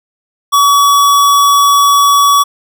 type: tone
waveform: square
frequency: 1135 Hz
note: C#6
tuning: 41 cents sharp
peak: -6 dBFS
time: 0.52-2.44 s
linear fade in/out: 20 ms
effects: none